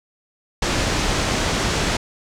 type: low-pass noise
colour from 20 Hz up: pink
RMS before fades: -21 dBFS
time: 0.62-1.97 s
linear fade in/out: 5 ms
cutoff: 7500 Hz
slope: 24 dB/octave
effects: none